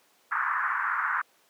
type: band-pass noise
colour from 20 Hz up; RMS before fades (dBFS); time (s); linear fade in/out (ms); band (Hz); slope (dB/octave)
white; -28; 0.31-1.22; 10; 1000 to 1700; 48
effects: pink hiss -63 dBFS RMS until 1.49 s + high-pass 400 Hz 12 dB/octave